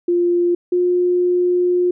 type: tone pair in turn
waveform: sine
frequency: 349.2 / 356.9 Hz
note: F4 / F4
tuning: 0 / +38 cents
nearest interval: unison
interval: 38 cents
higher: second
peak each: -13 dBFS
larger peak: neither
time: 0.08-0.55 / 0.72-1.91 s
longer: second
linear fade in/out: 5 ms
effects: none